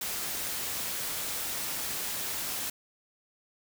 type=noise; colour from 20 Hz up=white; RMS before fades=-34 dBFS; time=0.01-2.7 s; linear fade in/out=5 ms; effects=none

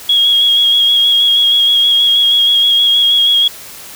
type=tone with vibrato; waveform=sine; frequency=3300 Hz; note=G#7; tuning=12 cents flat; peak=-7 dBFS; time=0.09-3.48 s; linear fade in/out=5 ms; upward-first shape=square; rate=6.3 Hz; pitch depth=20 cents each way; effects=white hiss -32 dBFS RMS until 3.95 s

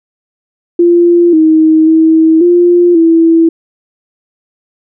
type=tone with pitch steps; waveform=sine; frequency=345.5 / 316.1 / 321 / 350.1 / 329.3 Hz; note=F4 / D#4 / E4 / F4 / E4; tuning=-19 / +27 / -46 / +4 / -2 cents; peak=-3 dBFS; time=0.79-3.49 s; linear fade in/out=5 ms; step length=540 ms; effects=none

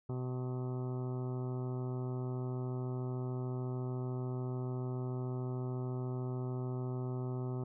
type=harmonic tone with a mistuned harmonic; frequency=126.6 Hz; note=B2; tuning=43 cents sharp; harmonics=1 / 2 / 3 / 4 / 5 / 6 / 7 / 8 / 9 / 10; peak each=-36 / -44 / -43 / -55 / -53 / -55 / -56 / -59 / -60 / -59 dBFS; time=0.09-7.64 s; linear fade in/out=5 ms; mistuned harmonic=8; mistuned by=+60 cents; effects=none

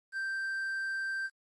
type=tone with quantisation; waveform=triangle; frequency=1568 Hz; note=G6; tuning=in tune; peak=-30 dBFS; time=0.12-1.3 s; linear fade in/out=50 ms; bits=10; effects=MP3 48 kbps

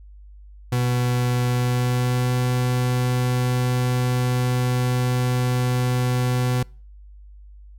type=tone with pitch glide; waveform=40% pulse; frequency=123.47 to 124.98 Hz; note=B2 to B2; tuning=0 to +21 cents; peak=-18 dBFS; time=0.72-6.63 s; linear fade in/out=5 ms; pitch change=+21 cents; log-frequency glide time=1.49-2.31 s; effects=noise-tail reverb RT60 0.4 s tail -26 dB re dry + added 50 Hz sine -41 dBFS peak until 7.78 s

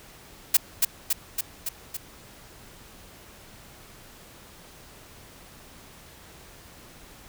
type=noise with echo; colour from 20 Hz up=blue; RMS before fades=-17 dBFS; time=0.54-0.57 s; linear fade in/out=5 ms; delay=280 ms; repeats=5; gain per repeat=-3 dB; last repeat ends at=1.97 s; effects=pink hiss -49 dBFS RMS until 7.28 s

